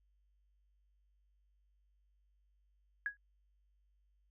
sine tone with exponential decay, 1661.2 Hz, G#6, in tune, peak -30 dBFS, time 3.06-3.17 s, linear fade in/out 1 ms, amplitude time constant 23 ms, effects added 50 Hz sine -70 dBFS peak until 4.3 s

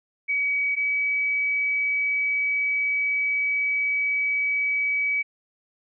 sine tone pair in turn, 2269 / 2279 Hz, C#7 / C#7, +40 / +47 cents, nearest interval unison, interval 7 cents, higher second, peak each -21 dBFS, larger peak neither, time 0.28-0.76 / 0.76-5.23 s, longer second, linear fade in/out 20 ms, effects none

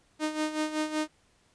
sawtooth tone with tremolo, 308.1 Hz, D#4, 17 cents flat, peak -22 dBFS, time 0.19-1.08 s, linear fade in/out 50 ms, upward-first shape sine, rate 5.3 Hz, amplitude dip 70%, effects pink hiss -66 dBFS RMS until 1.54 s + resampled to 22050 Hz

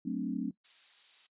sine chord, D dominant seventh, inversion first, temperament equal, 185 / 220 / 261.6 / 293.7 Hz, F#3 / A3 / C4 / D4, 0 / 0 / 0 / 0 cents, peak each -38 / -37 / -36 / -38 dBFS, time 0.05-0.51 s, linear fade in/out 10 ms
violet noise, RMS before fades -44 dBFS, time 0.64-1.27 s, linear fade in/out 10 ms
effects noise-tail reverb RT60 0.1 s tail -20 dB re dry + resampled to 8000 Hz

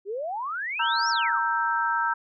sine exponential two-way sweep, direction up then down, 376.9 to 5730 to 924 Hz, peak -28 dBFS, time 0.05-1.41 s, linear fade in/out 50 ms, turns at 1.09 s
sine chord, E diminished, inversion second, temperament equal, 932.3 / 1318.5 / 1568 Hz, Bb5 / E6 / G6, 0 / 0 / 0 cents, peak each -26 / -27 / -27 dBFS, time 0.79-2.14 s, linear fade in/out 10 ms
effects none

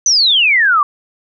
sine exponential sweep, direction down, 6190 to 1127 Hz, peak -8 dBFS, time 0.06-0.83 s, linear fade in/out 2 ms, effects none

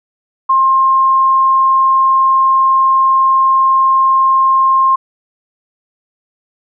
sine tone, 1062 Hz, C6, 25 cents sharp, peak -7 dBFS, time 0.49-4.96 s, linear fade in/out 10 ms, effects none

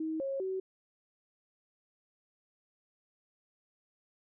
sine tone with pitch steps, 317.2 / 544 / 378.5 Hz, D#4 / C#5 / F#4, +33 / -33 / +39 cents, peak -32 dBFS, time 0-0.6 s, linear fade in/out 5 ms, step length 200 ms, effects none

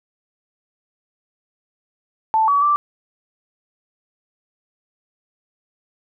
sine tone with pitch steps, 881 / 1137 / 1172 Hz, A5 / C#6 / D6, +2 / +44 / -4 cents, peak -13 dBFS, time 2.34-2.76 s, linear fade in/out 0 ms, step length 140 ms, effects none

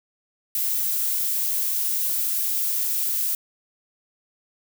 violet noise, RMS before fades -24 dBFS, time 0.55-3.35 s, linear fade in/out 2 ms, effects none

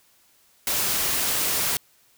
white noise, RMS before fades -24 dBFS, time 0.67-1.77 s, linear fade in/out 2 ms, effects white hiss -60 dBFS RMS until 2.17 s

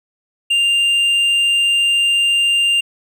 triangle tone with hard clipping, 2794 Hz, F7, in tune, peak -13 dBFS, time 0.5-2.81 s, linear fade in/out 10 ms, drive 7 dB, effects none

